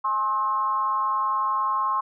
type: tone with frequency modulation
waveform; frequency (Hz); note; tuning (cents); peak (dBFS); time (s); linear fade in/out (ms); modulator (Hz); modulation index
sine; 1066; C6; +32; -21; 0.04-2.01; 10; 225; 0.57
effects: none